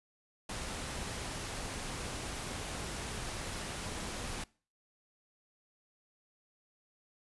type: noise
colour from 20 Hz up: pink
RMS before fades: -40 dBFS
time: 0.49-4.44 s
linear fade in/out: 5 ms
effects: noise-tail reverb RT60 0.4 s tail -23 dB re dry + resampled to 24000 Hz